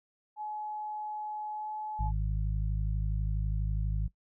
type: tone with pitch glide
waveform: sine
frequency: 849 to 855.4 Hz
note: G#5 to A5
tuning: +38 to -49 cents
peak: -35 dBFS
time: 0.36-2.12 s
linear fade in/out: 50 ms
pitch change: +13 cents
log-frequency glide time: 1.51-1.71 s
type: harmonic tone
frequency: 52.2 Hz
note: G#1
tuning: 10 cents sharp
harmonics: 1 / 2 / 3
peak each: -29 / -35 / -39 dBFS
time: 1.99-4.08 s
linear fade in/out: 10 ms
effects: noise-tail reverb RT60 0.1 s tail -18 dB re dry